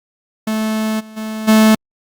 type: tone with level steps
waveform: 45% pulse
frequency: 218.1 Hz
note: A3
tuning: 15 cents flat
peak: -16 / -34 / -22 / -7 dBFS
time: 0.47-1.75 s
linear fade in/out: 5 ms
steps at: 0.99 / 1.16 / 1.47 s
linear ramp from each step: 20 ms
effects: Opus 48 kbps